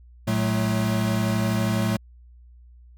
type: tone cluster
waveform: square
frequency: 112.3 / 185.2 / 217.2 Hz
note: A2 / F#3 / A3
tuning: +36 / +2 / -22 cents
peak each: -25 / -28 / -26 dBFS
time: 0.27-1.97 s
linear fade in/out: 10 ms
effects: added 60 Hz sine -46 dBFS peak until 2.97 s